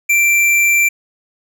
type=tone with tanh clipping; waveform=sine; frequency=2352 Hz; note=D7; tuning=2 cents sharp; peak=-11 dBFS; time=0.09-0.89 s; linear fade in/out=10 ms; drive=18 dB; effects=none